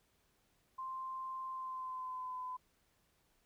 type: tone with pitch glide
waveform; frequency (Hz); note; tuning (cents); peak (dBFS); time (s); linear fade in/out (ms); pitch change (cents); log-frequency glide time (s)
sine; 1046.5 to 1011.4; C6 to B5; 0 to +41; -40; 0.78-2.57; 10; -59; 1.49-2.38
effects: pink hiss -75 dBFS RMS until 3.45 s